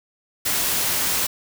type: noise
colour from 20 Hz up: white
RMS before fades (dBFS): -22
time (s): 0.45-1.27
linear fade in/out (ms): 10
effects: none